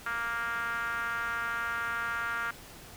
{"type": "tone with band-pass filter", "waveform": "5% pulse", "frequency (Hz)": 233.1, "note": "A#3", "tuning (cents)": 0, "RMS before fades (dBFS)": -33, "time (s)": [0.06, 2.51], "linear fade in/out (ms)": 5, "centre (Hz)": 1400, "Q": 4.6, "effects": ["pink hiss -49 dBFS RMS until 2.96 s"]}